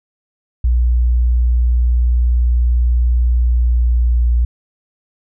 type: tone with pitch glide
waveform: sine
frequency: 60.2 to 59.41 Hz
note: B1 to A#1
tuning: -44 to +34 cents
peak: -10 dBFS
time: 0.64-4.45 s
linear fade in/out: 5 ms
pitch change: -22 cents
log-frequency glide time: 3.46-4.32 s
effects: none